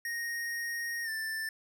square tone with pitch glide, 1864.7 to 1771.3 Hz, A#6 to A6, 0 to +11 cents, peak -34 dBFS, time 0.05-1.49 s, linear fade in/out 2 ms, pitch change -89 cents, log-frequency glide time 1.04-1.09 s, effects none

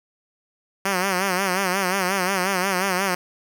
5% pulse tone with vibrato, 188.6 Hz, F#3, 33 cents sharp, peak -9 dBFS, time 0.85-3.15 s, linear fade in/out 5 ms, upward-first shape sine, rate 5.6 Hz, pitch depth 96 cents each way, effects none

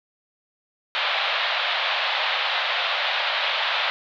white band-pass noise, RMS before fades -24 dBFS, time 0.95-3.9 s, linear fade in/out 0 ms, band 560 to 3900 Hz, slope 48 dB/octave, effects none

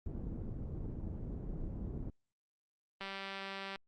pink low-pass noise, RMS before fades -41 dBFS, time 0.06-2.1 s, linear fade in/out 2 ms, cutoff 280 Hz, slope 12 dB/octave
click train, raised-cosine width 0.3 ms, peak -27 dBFS, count 147, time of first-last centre 3.01-3.759 s, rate 195 Hz
effects Opus 32 kbps

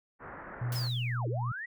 white low-pass noise, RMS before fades -45 dBFS, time 0.19-0.9 s, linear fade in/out 50 ms, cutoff 1800 Hz, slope 48 dB/octave
sine tone with pitch glide, 121.7 to 120.51 Hz, B2 to B2, -25 to -42 cents, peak -30 dBFS, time 0.61-1.52 s, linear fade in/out 5 ms, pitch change -17 cents, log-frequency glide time 0.89-1.2 s
white noise with exponential decay, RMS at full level -40 dBFS, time 0.72-1.18 s, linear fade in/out 2 ms, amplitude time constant 100 ms
sine linear two-way sweep, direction down then up, 5340 to 294.9 to 1974 Hz, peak -36 dBFS, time 0.75-1.66 s, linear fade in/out 10 ms, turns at 1.28 s
effects none

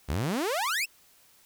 sawtooth exponential sweep, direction up, 61.74 to 2794 Hz, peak -23 dBFS, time 0.08-0.86 s, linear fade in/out 20 ms, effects white hiss -60 dBFS RMS until 1.45 s

